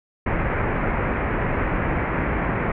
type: low-pass noise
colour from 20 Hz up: pink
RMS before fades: -23 dBFS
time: 0.26-2.72 s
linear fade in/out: 5 ms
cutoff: 2300 Hz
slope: 48 dB/octave
effects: none